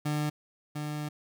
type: tone pair in turn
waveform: 30% pulse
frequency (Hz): 149.7 / 149.7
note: D3 / D3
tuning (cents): +33 / +33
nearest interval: unison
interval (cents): 0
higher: neither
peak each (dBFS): -25 / -30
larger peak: first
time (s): 0.05-0.3 / 0.75-1.09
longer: second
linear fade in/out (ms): 10
effects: none